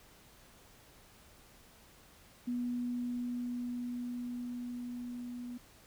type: tone with level ramp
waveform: sine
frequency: 243.9 Hz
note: B3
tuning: 21 cents flat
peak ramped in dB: -32 to -40 dBFS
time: 2.47-5.58 s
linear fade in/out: 10 ms
effects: pink hiss -60 dBFS RMS until 5.86 s